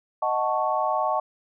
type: chord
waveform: sine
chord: D# half-diminished seventh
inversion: none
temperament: equal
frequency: 622.3 / 740 / 880 / 1108.7 Hz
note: D#5 / F#5 / A5 / C#6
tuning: 0 / 0 / 0 / 0 cents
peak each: -27 dBFS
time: 0.22-1.2 s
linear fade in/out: 5 ms
effects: none